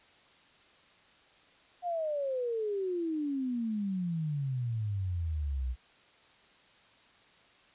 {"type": "exponential sweep", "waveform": "sine", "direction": "down", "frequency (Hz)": [722, 59.8], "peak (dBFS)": -30, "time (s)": [1.82, 5.76], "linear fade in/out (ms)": 50, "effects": ["white hiss -61 dBFS RMS until 7.74 s", "resampled to 8000 Hz"]}